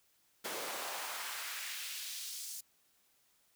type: noise with high-pass filter sweep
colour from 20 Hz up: pink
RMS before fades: -42 dBFS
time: 0.44-2.61 s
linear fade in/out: 10 ms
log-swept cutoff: 390 to 6600 Hz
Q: 1.2
effects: white hiss -72 dBFS RMS until 3.55 s